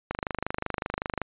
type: click train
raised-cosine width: 0.5 ms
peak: -13 dBFS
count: 29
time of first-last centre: 0.11-1.217 s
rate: 25.3 Hz
effects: resampled to 8000 Hz